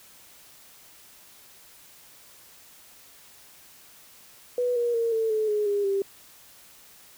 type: tone with pitch steps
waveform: sine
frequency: 492 / 476.6 / 461.7 / 447.3 / 433.3 / 419.7 / 406.6 / 393.9 Hz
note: B4 / A#4 / A#4 / A4 / A4 / G#4 / G#4 / G4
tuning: -7 / +38 / -17 / +28 / -27 / +18 / -37 / +8 cents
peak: -22 dBFS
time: 4.58-6.02 s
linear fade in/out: 2 ms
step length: 180 ms
effects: white hiss -52 dBFS RMS until 7.17 s